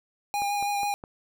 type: tone with vibrato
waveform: square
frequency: 813 Hz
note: G#5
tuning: 37 cents flat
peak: -26 dBFS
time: 0.34-0.94 s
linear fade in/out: 0 ms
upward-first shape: sine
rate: 6.2 Hz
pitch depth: 17 cents each way
type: click train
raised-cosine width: 1 ms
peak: -26 dBFS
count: 4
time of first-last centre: 0.42-1.039 s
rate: 4.85 Hz
effects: none